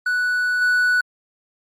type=tone with level steps; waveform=triangle; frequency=1480 Hz; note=F#6; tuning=in tune; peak=-16 / -13 dBFS; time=0.06-1.01 s; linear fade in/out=5 ms; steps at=0.61 s; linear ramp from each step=10 ms; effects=Opus 48 kbps